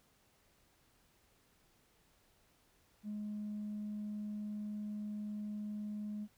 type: tone with tanh clipping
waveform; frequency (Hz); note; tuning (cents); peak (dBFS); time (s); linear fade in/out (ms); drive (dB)
triangle; 209.6; G#3; +16; -39; 3.03-6.28; 50; 5
effects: pink hiss -71 dBFS RMS until 6.37 s